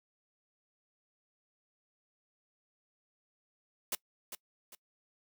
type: noise with echo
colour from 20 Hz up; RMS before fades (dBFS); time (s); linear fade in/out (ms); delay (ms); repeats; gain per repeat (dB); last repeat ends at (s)
white; -34; 3.92-3.95; 2; 400; 2; -9; 4.75
effects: noise-tail reverb RT60 0.1 s tail -23 dB re dry + high-pass 200 Hz 12 dB/octave